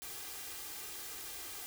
white noise with comb filter, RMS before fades -45 dBFS, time 0.02-1.66 s, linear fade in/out 0 ms, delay 2.5 ms, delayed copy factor +0.65, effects none

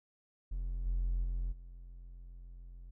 triangle tone with level steps, 43.53 Hz, F1, 5 cents flat, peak -32 / -27 / -30 / -45 dBFS, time 0.51-2.91 s, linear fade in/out 10 ms, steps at 0.85 / 1.23 / 1.51 s, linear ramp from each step 20 ms, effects tanh soft clip ceiling -25 dBFS

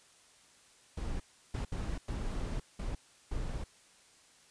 brown noise bursts at uneven times, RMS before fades -36 dBFS, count 6, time 0.97-1.2 / 1.54-1.65 / 1.72-1.98 / 2.08-2.6 / 2.79-2.95 / 3.31-3.64 s, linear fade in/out 5 ms, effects white hiss -62 dBFS RMS until 4.5 s + resampled to 22050 Hz

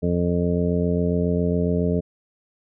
harmonic tone, 87.31 Hz, F2, in tune, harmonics 1 / 2 / 3 / 4 / 5 / 6 / 7, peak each -26 / -22 / -27 / -34 / -25 / -36 / -30 dBFS, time 0.02-2.01 s, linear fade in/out 20 ms, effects none

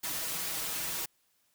white noise with comb filter, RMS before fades -35 dBFS, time 0.03-1.06 s, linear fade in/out 10 ms, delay 6.2 ms, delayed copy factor +0.95, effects white hiss -72 dBFS RMS until 1.54 s

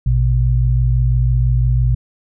sine tone pair together, 57.5 / 123.47 Hz, A#1 / B2, -23 / 0 cents, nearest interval octave + minor second, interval 1323 cents, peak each -14 dBFS, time 0.06-1.95 s, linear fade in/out 5 ms, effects none

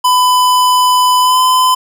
square tone with pitch glide, 1002 to 1017.2 Hz, B5 to C6, +25 to -49 cents, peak -8 dBFS, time 0.04-1.75 s, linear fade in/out 10 ms, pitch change +26 cents, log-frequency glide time 1.2-1.39 s, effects 8-bit

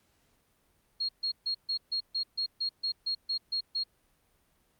sine tone bursts, 4279 Hz, C8, 38 cents sharp, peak -28 dBFS, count 13, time 1-3.837 s, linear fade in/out 10 ms, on 89 ms, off 140 ms, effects pink hiss -70 dBFS RMS until 4.79 s + Opus 48 kbps

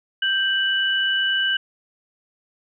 sine tone pair together, 1568 / 2962 Hz, G6 / F#7, 0 / +1 cents, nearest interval major seventh, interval 1101 cents, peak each -21 dBFS, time 0.22-1.57 s, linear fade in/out 5 ms, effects none

